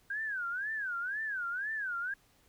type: tone with vibrato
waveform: sine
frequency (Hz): 1568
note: G6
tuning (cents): 0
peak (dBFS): -33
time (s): 0.1-2.14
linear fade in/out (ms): 5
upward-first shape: sine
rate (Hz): 2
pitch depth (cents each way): 220
effects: pink hiss -67 dBFS RMS until 2.48 s